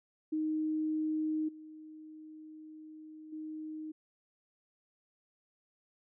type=tone with level steps; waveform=sine; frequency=311.1 Hz; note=D#4; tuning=in tune; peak=-30 / -47 / -39 dBFS; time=0.32-3.92 s; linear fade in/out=10 ms; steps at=1.48 / 3.32 s; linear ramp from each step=10 ms; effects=none